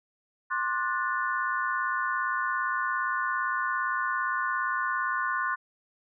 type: chord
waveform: sine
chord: D dominant seventh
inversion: third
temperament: just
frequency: 1057.2 / 1174.7 / 1468.3 / 1762 Hz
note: C6 / D6 / F#6 / A6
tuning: +18 / 0 / -14 / +2 cents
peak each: -30 / -35 / -30 / -34 dBFS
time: 0.5-5.56 s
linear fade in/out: 20 ms
effects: none